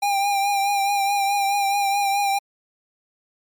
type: tone with vibrato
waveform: square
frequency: 800 Hz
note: G5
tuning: 35 cents sharp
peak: -19 dBFS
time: 0.02-2.39 s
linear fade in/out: 10 ms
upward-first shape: triangle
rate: 4.7 Hz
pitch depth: 40 cents each way
effects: MP3 96 kbps